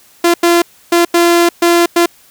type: tone bursts at uneven times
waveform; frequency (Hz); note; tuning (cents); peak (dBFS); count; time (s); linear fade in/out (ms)
sawtooth; 343.1; F4; -31; -3; 6; 0.24-0.34 / 0.43-0.62 / 0.92-1.05 / 1.14-1.49 / 1.62-1.86 / 1.96-2.06; 5
effects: white hiss -46 dBFS RMS until 2.3 s